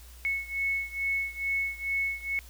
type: beating tone pair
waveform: sine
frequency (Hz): 2200 / 2202.3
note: C#7 / C#7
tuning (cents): -14 / -12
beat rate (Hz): 2.3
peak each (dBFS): -30 / -32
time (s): 0.25-2.39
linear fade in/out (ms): 0
effects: added 60 Hz sine -47 dBFS peak until 2.49 s + white hiss -54 dBFS RMS until 2.49 s